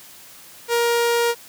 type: tone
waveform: sawtooth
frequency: 471.2 Hz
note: A#4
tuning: 19 cents sharp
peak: -13 dBFS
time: 0.68-1.35 s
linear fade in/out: 50 ms
effects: white hiss -44 dBFS RMS until 1.48 s + high-pass 60 Hz 12 dB/octave